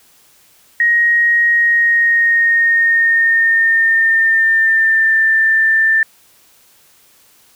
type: tone with pitch glide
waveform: sine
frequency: 1881 to 1781.6 Hz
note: A#6 to A6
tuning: +15 to +21 cents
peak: -9 dBFS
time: 0.8-6.03 s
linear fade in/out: 2 ms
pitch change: -94 cents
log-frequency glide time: 1.48-5.24 s
effects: white hiss -50 dBFS RMS until 7.55 s